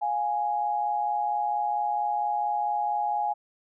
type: tone pair together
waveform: sine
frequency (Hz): 706.2 / 830.6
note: F5 / G#5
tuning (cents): +19 / 0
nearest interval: minor third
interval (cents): 281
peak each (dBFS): -31 / -25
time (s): 0.01-3.34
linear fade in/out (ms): 20
effects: none